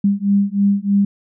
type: beating tone pair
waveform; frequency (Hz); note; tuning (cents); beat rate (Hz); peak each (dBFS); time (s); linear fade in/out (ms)
sine; 198.7 / 201.9; G3 / G#3; +24 / -49; 3.2; -16; 0.04-1.05; 5
effects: none